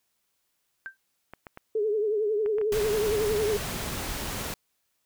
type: tone with exponential decay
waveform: sine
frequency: 1568 Hz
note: G6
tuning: in tune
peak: -30 dBFS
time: 0.86-0.97 s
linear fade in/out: 0 ms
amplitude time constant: 22 ms
type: clicks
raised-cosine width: 0.5 ms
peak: -26 dBFS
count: 11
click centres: 1.336 / 1.468 / 1.574 / 2.461 / 2.584 / 2.614 / 2.814 / 2.856 / 2.973 / 3.177 / 3.533 s
type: tone with vibrato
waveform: sine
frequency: 424.8 Hz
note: G#4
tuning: 39 cents sharp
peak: -23 dBFS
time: 1.75-3.57 s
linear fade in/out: 5 ms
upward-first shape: triangle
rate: 11 Hz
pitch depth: 94 cents each way
type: noise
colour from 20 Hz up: pink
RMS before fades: -33 dBFS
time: 2.72-4.54 s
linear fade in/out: 2 ms
effects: white hiss -75 dBFS RMS until 5.05 s